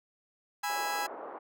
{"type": "chord", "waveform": "30% pulse", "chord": "E major", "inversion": "first", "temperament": "just", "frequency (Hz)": [824.1, 988.9, 1318.5], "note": ["G#5", "B5", "E6"], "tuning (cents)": [-14, 2, 0], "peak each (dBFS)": [-30, -35, -36], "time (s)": [0.63, 1.07], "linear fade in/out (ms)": 10}
{"type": "band-pass noise", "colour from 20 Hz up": "pink", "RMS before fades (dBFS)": -43, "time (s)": [0.69, 1.39], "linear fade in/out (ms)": 10, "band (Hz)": [380, 1200], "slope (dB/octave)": 24}
{"effects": []}